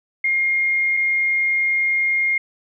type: tone pair in turn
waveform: sine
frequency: 2130 / 2130 Hz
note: C7 / C7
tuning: +30 / +30 cents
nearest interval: unison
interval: 0 cents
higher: neither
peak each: -16 dBFS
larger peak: neither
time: 0.24-0.97 / 0.97-2.38 s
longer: second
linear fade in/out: 5 ms
effects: none